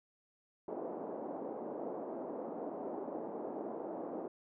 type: band-pass noise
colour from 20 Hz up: pink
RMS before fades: -42 dBFS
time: 0.68-4.28 s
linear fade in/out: 2 ms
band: 270 to 760 Hz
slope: 24 dB/octave
effects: none